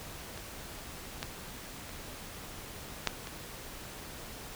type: clicks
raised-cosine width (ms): 0.2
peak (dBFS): -26 / -30 / -17 / -28 / -9 / -24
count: 6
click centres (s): 0.376 / 0.788 / 1.229 / 1.893 / 3.073 / 3.272
effects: pink hiss -45 dBFS RMS until 4.55 s